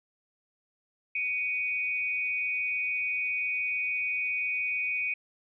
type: tone pair together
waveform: sine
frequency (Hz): 2255 / 2481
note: C#7 / D#7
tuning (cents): +29 / -6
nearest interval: major second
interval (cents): 165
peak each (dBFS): -32 / -29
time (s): 1.15-5.14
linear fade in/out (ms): 5
effects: none